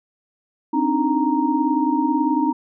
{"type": "tone cluster", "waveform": "sine", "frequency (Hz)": [262.2, 293.9, 312.1, 932], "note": ["C4", "D4", "D#4", "A#5"], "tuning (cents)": [4, 1, 5, -1], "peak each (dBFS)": -22, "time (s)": [0.73, 2.53], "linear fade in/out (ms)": 10, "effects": []}